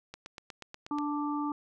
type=click train; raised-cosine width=0.2 ms; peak=-25 dBFS; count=8; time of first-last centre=0.14-0.985 s; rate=8.28 Hz
type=harmonic tone; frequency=293.7 Hz; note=D4; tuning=in tune; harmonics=1 / 3 / 4; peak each=-31 / -37 / -37 dBFS; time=0.91-1.52 s; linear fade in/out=2 ms
effects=none